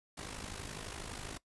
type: noise with amplitude modulation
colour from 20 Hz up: pink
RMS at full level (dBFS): -41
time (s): 0.17-1.38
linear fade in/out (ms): 10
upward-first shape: sine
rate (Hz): 52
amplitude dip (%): 70
effects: noise-tail reverb RT60 0.1 s tail -19 dB re dry + resampled to 24000 Hz